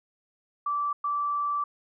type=tone bursts at uneven times; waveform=sine; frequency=1163 Hz; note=D6; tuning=17 cents flat; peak=-25 dBFS; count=2; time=0.66-0.93 / 1.04-1.64 s; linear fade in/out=5 ms; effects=none